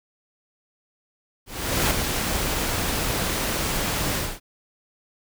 pink noise with ADSR envelope, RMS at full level -20 dBFS, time 1.46-4.4 s, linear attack 450 ms, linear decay 3 ms, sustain -5 dB, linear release 220 ms, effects none

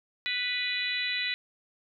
harmonic tone, 493.9 Hz, B4, in tune, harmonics 3 / 4 / 5 / 6 / 7 / 8, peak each -42 / -32 / -34 / -39 / -39 / -33 dBFS, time 0.26-1.34 s, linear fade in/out 0 ms, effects none

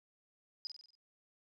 sine tone with echo, 4975 Hz, D#8, 1 cent flat, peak -38 dBFS, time 0.65-0.67 s, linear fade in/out 0 ms, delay 47 ms, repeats 6, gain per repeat -5 dB, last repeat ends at 0.952 s, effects none

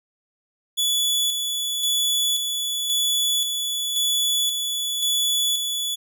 sawtooth tone with tremolo, 3428 Hz, A7, 46 cents flat, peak -16 dBFS, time 0.77-5.96 s, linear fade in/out 20 ms, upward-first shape square, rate 0.94 Hz, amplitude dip 40%, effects none

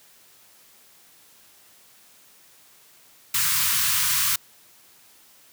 white band-stop noise, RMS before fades -22 dBFS, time 3.34-4.36 s, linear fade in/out 5 ms, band 170 to 960 Hz, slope 96 dB/octave, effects white hiss -54 dBFS RMS until 5.52 s + high-pass 80 Hz 12 dB/octave

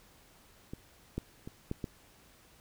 clicks, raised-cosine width 3 ms, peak -27 / -21 / -29 / -21 / -22 dBFS, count 5, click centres 0.735 / 1.18 / 1.475 / 1.714 / 1.842 s, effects pink hiss -61 dBFS RMS until 2.6 s

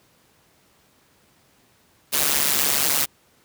white noise with amplitude modulation, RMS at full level -17 dBFS, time 2.12-3.06 s, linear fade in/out 20 ms, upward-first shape sine, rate 143 Hz, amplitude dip 85%, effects pink hiss -59 dBFS RMS until 3.44 s + high-pass 80 Hz 12 dB/octave

